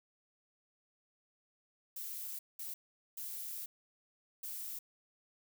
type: noise bursts at uneven times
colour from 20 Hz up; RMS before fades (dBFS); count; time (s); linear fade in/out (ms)
violet; -43; 4; 1.96-2.39 / 2.59-2.74 / 3.17-3.66 / 4.43-4.79; 5
effects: none